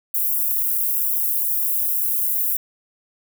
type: high-pass noise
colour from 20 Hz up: white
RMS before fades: -21 dBFS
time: 0.14-2.57 s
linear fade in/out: 5 ms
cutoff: 12000 Hz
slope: 24 dB/octave
effects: none